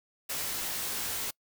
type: noise with comb filter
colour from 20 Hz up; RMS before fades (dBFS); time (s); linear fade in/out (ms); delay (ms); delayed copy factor
white; -34; 0.29-1.31; 10; 16; -0.6
effects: noise-tail reverb RT60 0.1 s tail -25 dB re dry